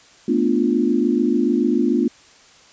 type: chord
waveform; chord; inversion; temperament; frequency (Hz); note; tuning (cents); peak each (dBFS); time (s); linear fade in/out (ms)
sine; B half-diminished seventh; third; equal; 220 / 246.9 / 293.7 / 349.2; A3 / B3 / D4 / F4; 0 / 0 / 0 / 0; -22 / -19 / -21 / -21; 0.28-2.08; 5
effects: white hiss -49 dBFS RMS until 2.72 s + resampled to 16000 Hz